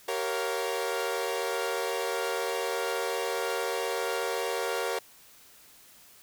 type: chord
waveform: sawtooth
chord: G half-diminished seventh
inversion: none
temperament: equal with one note detuned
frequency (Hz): 386.4 / 466.2 / 554.4 / 698.5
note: G4 / Bb4 / Db5 / F5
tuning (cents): -25 / 0 / 0 / 0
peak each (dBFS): -31 / -28 / -31 / -34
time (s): 0.08-4.99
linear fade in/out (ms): 5
effects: white hiss -55 dBFS RMS until 6.22 s